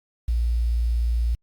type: tone with quantisation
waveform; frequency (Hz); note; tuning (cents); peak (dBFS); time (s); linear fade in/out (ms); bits
sine; 58.27; A#1; 0; -19; 0.28-1.35; 5; 8
effects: Opus 48 kbps